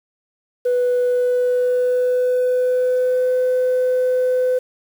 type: tone with pitch glide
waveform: sine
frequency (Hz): 493.9 to 506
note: B4 to B4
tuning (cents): 0 to +42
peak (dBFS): -13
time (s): 0.65-4.59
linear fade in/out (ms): 10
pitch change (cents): +42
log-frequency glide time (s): 1.04-3.35
effects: tanh soft clip ceiling -12 dBFS + 7-bit